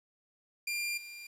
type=tone with level steps; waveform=sawtooth; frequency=2392 Hz; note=D7; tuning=31 cents sharp; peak=-29 / -41 dBFS; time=0.67-1.27 s; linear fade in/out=5 ms; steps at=0.97 s; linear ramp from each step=10 ms; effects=resampled to 32000 Hz + 10-bit